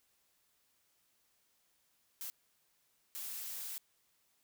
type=noise bursts at uneven times; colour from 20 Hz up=blue; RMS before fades=-43 dBFS; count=2; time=2.21-2.3 / 3.15-3.78 s; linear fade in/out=0 ms; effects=white hiss -75 dBFS RMS until 4.43 s